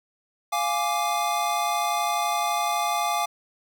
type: chord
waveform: square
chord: D diminished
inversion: first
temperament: equal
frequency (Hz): 698.5 / 830.6 / 1174.7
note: F5 / Ab5 / D6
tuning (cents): 0 / 0 / 0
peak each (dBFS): -28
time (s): 0.52-3.26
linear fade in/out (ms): 10
effects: none